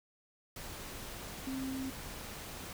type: tone in noise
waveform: sine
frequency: 264.9 Hz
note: C4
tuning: 22 cents sharp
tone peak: -36 dBFS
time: 1.47-1.9 s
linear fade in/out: 2 ms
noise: pink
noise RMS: -45 dBFS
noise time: 0.56-2.73 s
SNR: +6 dB
effects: none